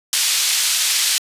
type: band-pass noise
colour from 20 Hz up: pink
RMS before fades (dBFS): -18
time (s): 0.13-1.18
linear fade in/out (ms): 0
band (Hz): 3400 to 10000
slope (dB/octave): 12
effects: resampled to 32000 Hz